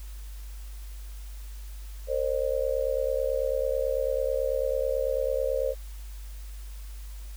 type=tone with amplitude modulation; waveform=sine; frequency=529 Hz; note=C5; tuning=19 cents sharp; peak=-20 dBFS; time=2.07-5.75 s; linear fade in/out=50 ms; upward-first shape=sine; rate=69.1 Hz; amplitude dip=100%; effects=added 50 Hz sine -37 dBFS peak until 7.36 s + white hiss -53 dBFS RMS until 7.36 s